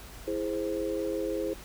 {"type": "chord", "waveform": "sine", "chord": "E augmented", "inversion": "none", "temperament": "equal", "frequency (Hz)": [329.6, 415.3, 523.3], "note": ["E4", "G#4", "B#4"], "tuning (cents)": [0, 0, 0], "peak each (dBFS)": -33, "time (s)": [0.27, 1.54], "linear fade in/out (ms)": 10, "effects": ["added 50 Hz sine -48 dBFS peak until 1.64 s", "pink hiss -48 dBFS RMS until 1.64 s"]}